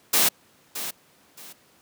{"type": "noise with echo", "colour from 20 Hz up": "white", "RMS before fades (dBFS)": -19, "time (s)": [0.13, 0.29], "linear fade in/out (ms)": 10, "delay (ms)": 620, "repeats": 2, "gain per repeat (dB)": -12, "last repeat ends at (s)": 1.53, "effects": ["pink hiss -58 dBFS RMS until 1.81 s", "high-pass 150 Hz 12 dB/octave"]}